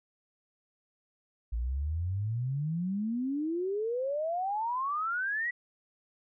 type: exponential sweep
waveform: sine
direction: up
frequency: 55 to 1975.5 Hz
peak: -29 dBFS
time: 1.52-5.51 s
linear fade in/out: 10 ms
effects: none